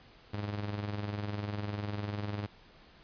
sawtooth tone with tremolo, 103.1 Hz, G#2, 12 cents flat, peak -28 dBFS, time 0.33-2.47 s, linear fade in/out 10 ms, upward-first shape sine, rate 20 Hz, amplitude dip 55%, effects pink hiss -58 dBFS RMS until 3.03 s + resampled to 11025 Hz

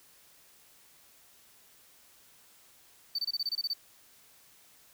sine tone bursts, 4569 Hz, D8, 48 cents flat, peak -26 dBFS, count 10, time 3.15-3.735 s, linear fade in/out 5 ms, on 36 ms, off 25 ms, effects tanh soft clip ceiling -28 dBFS + white hiss -60 dBFS RMS until 4.93 s

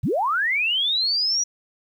sine linear sweep, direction up, 74.7 to 5850 Hz, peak -19 dBFS, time 0.03-1.44 s, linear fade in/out 10 ms, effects 9-bit

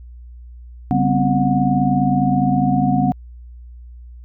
sine tone cluster, 141.2 / 196.2 / 245.9 / 265.6 / 729 Hz, C#3 / G3 / B3 / C4 / F#5, +32 / +2 / -7 / +26 / -26 cents, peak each -20 dBFS, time 0.91-3.12 s, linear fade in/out 0 ms, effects added 60 Hz sine -35 dBFS peak until 4.24 s

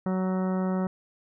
harmonic tone, 186.6 Hz, F#3, 15 cents sharp, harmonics 1 / 2 / 3 / 4 / 5 / 6 / 7 / 8 / 10, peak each -25 / -34 / -35 / -40 / -41 / -45 / -42 / -49 / -51 dBFS, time 0.06-0.87 s, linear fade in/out 2 ms, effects none

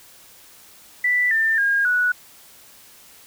sine tone with pitch steps, 1975.5 / 1790.7 / 1623.2 / 1471.4 Hz, B6 / A6 / G#6 / F#6, 0 / +30 / -40 / -10 cents, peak -16 dBFS, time 1.04-2.12 s, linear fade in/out 5 ms, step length 270 ms, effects white hiss -48 dBFS RMS until 3.26 s

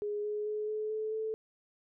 sine tone with pitch steps, 415.3 / 419.9 / 424.5 / 429.2 / 433.9 / 438.7 Hz, G#4 / G#4 / G#4 / A4 / A4 / A4, 0 / +19 / +38 / -43 / -24 / -5 cents, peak -32 dBFS, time 0.02-1.34 s, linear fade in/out 0 ms, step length 220 ms, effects none

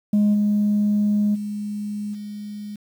sine tone with level steps, 207.7 Hz, G#3, in tune, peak -12 / -15 / -25 / -30 dBFS, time 0.13-2.76 s, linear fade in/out 5 ms, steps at 0.33 / 1.34 / 2.13 s, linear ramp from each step 20 ms, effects tanh soft clip ceiling -13 dBFS + 8-bit

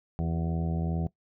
harmonic tone with a mistuned harmonic, 82.41 Hz, E2, in tune, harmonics 1 / 2 / 3 / 4 / 5 / 6 / 7 / 8 / 9, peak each -31 / -29 / -41 / -42 / -44 / -48 / -48 / -45 / -43 dBFS, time 0.19-1.07 s, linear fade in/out 0 ms, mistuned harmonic 4, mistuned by +41 cents, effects noise-tail reverb RT60 0.1 s tail -19 dB re dry

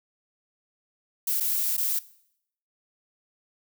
violet noise with dropouts, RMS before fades -26 dBFS, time 1.27-1.99 s, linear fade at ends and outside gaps 5 ms, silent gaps 1.401-1.406 / 1.768-1.778 s, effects noise-tail reverb RT60 0.7 s tail -19 dB re dry

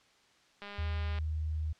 click train, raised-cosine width 0.3 ms, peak -29 dBFS, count 116, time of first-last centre 0.62-1.187 s, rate 203 Hz
sine tone with pitch glide, 79.1 to 77.88 Hz, D#2 to D#2, +29 to +2 cents, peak -31 dBFS, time 0.78-1.73 s, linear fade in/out 10 ms, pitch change -27 cents, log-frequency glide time 0.91-1.13 s
effects white hiss -65 dBFS RMS until 1.79 s + low-pass 5000 Hz 12 dB/octave

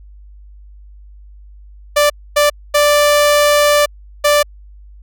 sawtooth tone bursts at uneven times, 587.3 Hz, D5, in tune, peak -5 dBFS, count 4, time 1.96-2.1 / 2.36-2.5 / 2.74-3.86 / 4.24-4.43 s, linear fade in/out 10 ms, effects added 50 Hz sine -36 dBFS peak until 5.02 s

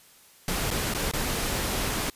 pink noise with dropouts, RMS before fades -28 dBFS, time 0.48-2.1 s, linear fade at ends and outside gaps 2 ms, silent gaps 0.705-0.711 / 0.939-0.947 / 1.114-1.135 s, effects white hiss -55 dBFS RMS until 2.15 s + resampled to 32000 Hz

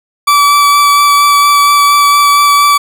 40% pulse tone with vibrato, 1153 Hz, D6, 32 cents flat, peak -4 dBFS, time 0.27-2.78 s, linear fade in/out 10 ms, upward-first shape sine, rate 4.3 Hz, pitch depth 10 cents each way, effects none

